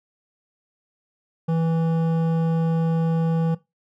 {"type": "tone with hard clipping", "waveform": "sine", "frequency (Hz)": 164, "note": "E3", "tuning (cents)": -9, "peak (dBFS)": -21, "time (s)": [1.48, 3.55], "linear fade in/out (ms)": 10, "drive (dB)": 12, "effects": ["noise-tail reverb RT60 0.2 s tail -18 dB re dry"]}